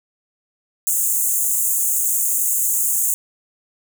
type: high-pass noise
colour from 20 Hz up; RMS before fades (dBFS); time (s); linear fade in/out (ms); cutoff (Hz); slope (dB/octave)
pink; -19; 0.87-3.14; 0; 6600; 96
effects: none